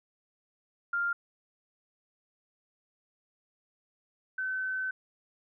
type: tone pair in turn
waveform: sine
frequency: 1398 / 1524.2 Hz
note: F6 / G6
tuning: +1 / -49 cents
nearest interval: minor second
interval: 150 cents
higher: second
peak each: -27 / -30 dBFS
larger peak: first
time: 0.93-1.13 / 4.38-4.91 s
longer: second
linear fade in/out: 5 ms
effects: none